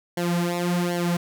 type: tone with flanger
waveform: sawtooth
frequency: 174.61 Hz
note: F3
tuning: in tune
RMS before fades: -24 dBFS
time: 0.17-1.17 s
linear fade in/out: 5 ms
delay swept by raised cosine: 0.79 to 5.09 ms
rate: 1.3 Hz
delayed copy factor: -0.85
effects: none